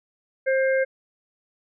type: harmonic tone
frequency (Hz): 530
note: C5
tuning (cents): +22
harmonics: 1 / 3 / 4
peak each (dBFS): -19 / -27 / -31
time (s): 0.46-0.85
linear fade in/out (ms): 20
effects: none